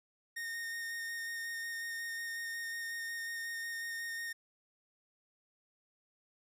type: tone with vibrato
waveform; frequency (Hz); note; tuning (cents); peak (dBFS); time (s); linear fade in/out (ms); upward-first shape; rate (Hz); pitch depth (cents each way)
45% pulse; 1842; A#6; -21; -38; 0.36-4.33; 10; square; 5.5; 9
effects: none